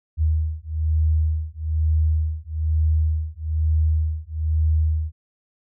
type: beating tone pair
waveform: sine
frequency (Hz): 77.9 / 79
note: D#2 / D#2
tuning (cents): +3 / +27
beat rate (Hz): 1.1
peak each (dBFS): -21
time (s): 0.17-5.12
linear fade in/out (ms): 50
effects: none